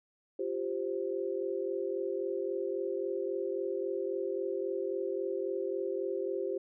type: chord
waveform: sine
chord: F suspended second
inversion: none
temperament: just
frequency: 349.2 / 392.9 / 523.8 Hz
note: F4 / G4 / C5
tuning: 0 / +4 / +2 cents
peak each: -37 / -34 / -37 dBFS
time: 0.39-6.58 s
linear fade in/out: 5 ms
effects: none